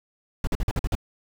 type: noise bursts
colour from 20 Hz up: brown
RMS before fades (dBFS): -23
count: 7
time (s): 0.44-0.952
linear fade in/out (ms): 2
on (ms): 32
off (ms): 48
effects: none